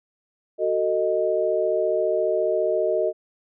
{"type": "chord", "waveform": "sine", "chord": "D# diminished", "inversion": "first", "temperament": "just", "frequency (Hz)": [373.4, 448, 622.3], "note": ["F#4", "A4", "D#5"], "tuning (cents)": [16, 31, 0], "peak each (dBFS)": [-25, -25, -22], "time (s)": [0.58, 3.13], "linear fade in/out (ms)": 50, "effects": []}